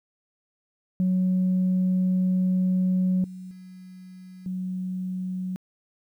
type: tone with level steps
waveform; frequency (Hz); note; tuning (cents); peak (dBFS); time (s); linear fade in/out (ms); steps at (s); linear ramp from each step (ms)
sine; 184.6; F#3; -4; -18 / -36 / -41 / -27; 1-5.56; 0; 3.24 / 3.51 / 4.46; 2
effects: tanh soft clip ceiling -17 dBFS + 10-bit